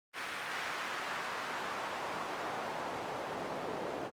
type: noise with band-pass filter sweep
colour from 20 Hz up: pink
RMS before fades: -39 dBFS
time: 0.13-4.11 s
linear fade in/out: 50 ms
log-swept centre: 1800 to 540 Hz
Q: 1.1
effects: high-pass 100 Hz 12 dB/octave + Opus 32 kbps